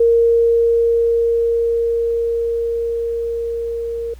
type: tone with level ramp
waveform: sine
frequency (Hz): 464.6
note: A#4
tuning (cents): -6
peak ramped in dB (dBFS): -9 to -21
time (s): 0-4.14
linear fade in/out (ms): 5
effects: added 60 Hz sine -36 dBFS peak until 4.19 s + pink hiss -51 dBFS RMS until 4.19 s